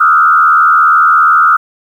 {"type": "tone with frequency modulation", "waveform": "sine", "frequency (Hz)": 1318.5, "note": "E6", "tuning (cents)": 0, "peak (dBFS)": -4, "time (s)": [0, 1.57], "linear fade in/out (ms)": 10, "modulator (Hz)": 77.3, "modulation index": 1.4, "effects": ["7-bit"]}